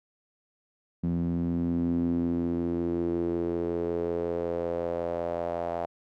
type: tone with band-pass filter sweep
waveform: sawtooth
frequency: 85.4 Hz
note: F2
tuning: 38 cents flat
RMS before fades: -29 dBFS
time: 1.03-5.86 s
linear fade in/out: 10 ms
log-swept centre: 200 to 680 Hz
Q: 4.4
effects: none